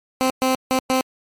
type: tone bursts at uneven times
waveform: 15% pulse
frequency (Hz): 260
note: C4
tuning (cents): -11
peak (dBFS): -10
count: 4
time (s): 0.21-0.3 / 0.42-0.55 / 0.71-0.79 / 0.9-1.01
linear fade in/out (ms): 0
effects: MP3 64 kbps